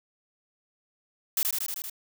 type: noise with echo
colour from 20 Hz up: blue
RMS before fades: -25 dBFS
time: 1.37-1.43 s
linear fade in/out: 2 ms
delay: 78 ms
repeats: 6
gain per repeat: -2 dB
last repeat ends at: 1.898 s
effects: none